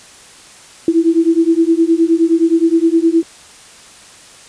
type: beating tone pair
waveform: sine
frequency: 325.9 / 335.5 Hz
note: E4 / E4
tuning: -20 / +31 cents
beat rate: 9.6 Hz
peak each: -12 dBFS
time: 0.88-3.23 s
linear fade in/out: 2 ms
effects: white hiss -40 dBFS RMS until 4.48 s + resampled to 22050 Hz